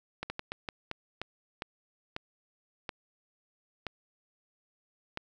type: slowing click train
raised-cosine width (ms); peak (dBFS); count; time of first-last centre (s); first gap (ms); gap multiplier
0.3; -19; 12; 0.23-5.174; 70; 1.34
effects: none